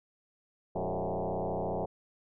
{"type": "tone with frequency modulation", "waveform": "sine", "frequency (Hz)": 110, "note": "A2", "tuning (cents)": 0, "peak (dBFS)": -30, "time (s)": [0.75, 1.86], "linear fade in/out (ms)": 10, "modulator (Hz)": 92.7, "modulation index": 7.9, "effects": []}